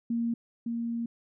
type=tone pair in turn; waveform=sine; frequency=233.1 / 233.1 Hz; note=A#3 / A#3; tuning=0 / 0 cents; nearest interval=unison; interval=0 cents; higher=neither; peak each=-26 / -29 dBFS; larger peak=first; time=0.1-0.34 / 0.66-1.06 s; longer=second; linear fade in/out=5 ms; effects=none